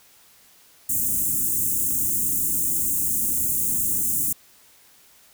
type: band-stop noise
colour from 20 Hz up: white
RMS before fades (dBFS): -23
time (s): 0.89-4.33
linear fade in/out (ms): 5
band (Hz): 330 to 7000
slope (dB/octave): 48
effects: white hiss -54 dBFS RMS until 5.33 s